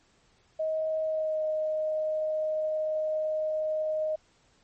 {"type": "tone with pitch glide", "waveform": "sine", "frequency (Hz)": [631, 621.6], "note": ["D#5", "D#5"], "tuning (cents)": [24, -2], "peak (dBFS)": -26, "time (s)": [0.59, 4.16], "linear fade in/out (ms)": 10, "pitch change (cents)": -26, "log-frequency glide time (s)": [1.04, 1.45], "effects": ["pink hiss -65 dBFS RMS until 4.63 s", "MP3 32 kbps"]}